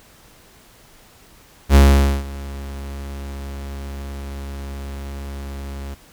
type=tone with ADSR envelope; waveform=45% pulse; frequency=69.3 Hz; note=C#2; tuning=in tune; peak=-6 dBFS; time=1.69-5.95 s; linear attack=62 ms; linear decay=480 ms; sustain=-22 dB; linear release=16 ms; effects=pink hiss -49 dBFS RMS until 6.12 s